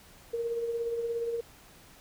sine tone with tremolo, 466.2 Hz, A#4, in tune, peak -27 dBFS, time 0.33-1.41 s, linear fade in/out 10 ms, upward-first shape triangle, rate 17 Hz, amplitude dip 50%, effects pink hiss -55 dBFS RMS until 2 s

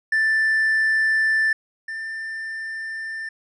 triangle tone pair in turn, 1767 / 1786.5 Hz, A6 / A6, +7 / +26 cents, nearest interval unison, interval 19 cents, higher second, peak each -14 / -26 dBFS, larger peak first, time 0.12-1.53 / 1.88-3.29 s, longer neither, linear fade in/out 5 ms, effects tanh soft clip ceiling -11 dBFS + resampled to 24000 Hz

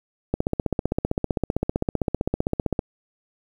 click train, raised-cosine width 2 ms, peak -8 dBFS, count 39, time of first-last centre 0.34-2.792 s, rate 15.5 Hz, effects 8-bit

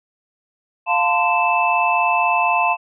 sine tone cluster, 701 / 885 / 1029 / 2637 Hz, F5 / A5 / C6 / E7, +6 / +10 / -29 / 0 cents, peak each -20 dBFS, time 0.86-2.77 s, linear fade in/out 50 ms, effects none

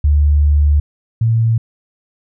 sine tone pair in turn, 73.4 / 113.78 Hz, D2 / A#2, 0 / -42 cents, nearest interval minor sixth, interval 758 cents, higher second, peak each -8 / -10 dBFS, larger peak first, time 0.04-0.8 / 1.21-1.58 s, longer first, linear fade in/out 5 ms, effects none

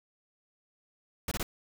pink noise bursts, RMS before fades -33 dBFS, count 3, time 1.28-1.43 s, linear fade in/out 2 ms, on 34 ms, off 24 ms, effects none

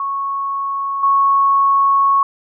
sine tone with level steps, 1104 Hz, C#6, 7 cents flat, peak -18 / -10 dBFS, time 0-2.23 s, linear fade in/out 2 ms, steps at 1.03 s, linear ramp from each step 5 ms, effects none

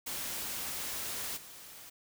white noise with level steps, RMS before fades -38 / -50 dBFS, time 0.06-1.9 s, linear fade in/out 10 ms, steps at 1.36 s, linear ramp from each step 20 ms, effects none

